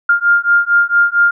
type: beating tone pair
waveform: sine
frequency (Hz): 1402 / 1406.4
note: F6 / F6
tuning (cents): +6 / +12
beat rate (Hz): 4.4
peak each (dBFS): -12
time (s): 0.09-1.31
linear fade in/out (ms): 5
effects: none